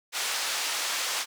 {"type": "band-pass noise", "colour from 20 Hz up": "white", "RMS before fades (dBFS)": -30, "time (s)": [0.12, 1.26], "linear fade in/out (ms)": 50, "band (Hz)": [680, 6200], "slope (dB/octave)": 12, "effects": []}